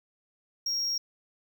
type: tone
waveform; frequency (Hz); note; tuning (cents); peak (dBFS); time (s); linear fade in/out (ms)
triangle; 5588; F8; 0; -26; 0.66-0.98; 5
effects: none